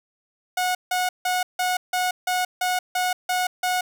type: tone bursts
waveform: sawtooth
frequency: 730 Hz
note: F#5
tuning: 24 cents flat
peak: -17 dBFS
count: 10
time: 0.57-3.81 s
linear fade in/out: 5 ms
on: 180 ms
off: 160 ms
effects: none